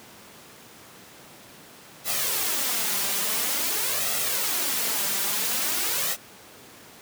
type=noise with flanger; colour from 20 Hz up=white; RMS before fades=-26 dBFS; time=2.04-6.17 s; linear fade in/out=50 ms; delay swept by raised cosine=1.5 to 5.1 ms; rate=0.48 Hz; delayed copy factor=+0.6; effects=pink hiss -47 dBFS RMS until 7.01 s + high-pass 150 Hz 12 dB/octave